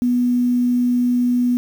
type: tone with quantisation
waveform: sine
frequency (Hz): 245.3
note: B3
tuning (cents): -12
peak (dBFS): -14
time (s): 0.02-1.57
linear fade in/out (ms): 0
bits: 7
effects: none